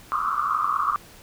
pink band-pass noise, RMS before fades -24 dBFS, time 0.12-0.96 s, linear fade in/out 0 ms, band 1100 to 1300 Hz, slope 96 dB/octave, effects pink hiss -48 dBFS RMS until 1.22 s

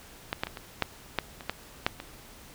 clicks, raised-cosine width 0.3 ms, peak -12 / -11 / -19 / -22 / -8 / -9 / -25 / -12 / -7 / -22 dBFS, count 10, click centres 0.329 / 0.435 / 0.47 / 0.572 / 0.823 / 1.187 / 1.408 / 1.496 / 1.865 / 2.001 s, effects pink hiss -50 dBFS RMS until 2.54 s

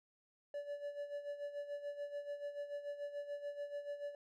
triangle tone with tremolo, 577 Hz, D5, 31 cents flat, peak -37 dBFS, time 0.54-4.15 s, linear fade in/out 2 ms, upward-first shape sine, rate 6.9 Hz, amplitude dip 70%, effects none

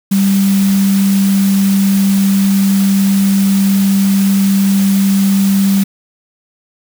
sine tone in noise, 196 Hz, G3, in tune, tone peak -8 dBFS, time 0.11-5.84 s, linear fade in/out 10 ms, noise white, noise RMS -24 dBFS, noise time 0.11-5.84 s, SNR +13 dB, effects none

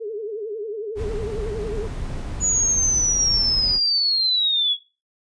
sine tone with vibrato, 430 Hz, A4, 40 cents flat, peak -26 dBFS, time 0-1.88 s, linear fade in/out 20 ms, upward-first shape triangle, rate 11 Hz, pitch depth 130 cents each way
brown noise, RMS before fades -29 dBFS, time 0.95-3.8 s, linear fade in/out 50 ms
sine linear sweep, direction down, 6920 to 3322 Hz, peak -17 dBFS, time 2.4-4.77 s, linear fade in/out 50 ms
effects noise-tail reverb RT60 0.3 s tail -17 dB re dry + resampled to 22050 Hz

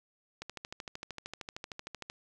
click train, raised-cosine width 0.2 ms, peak -23 dBFS, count 23, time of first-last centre 0.42-2.099 s, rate 13.1 Hz, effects none

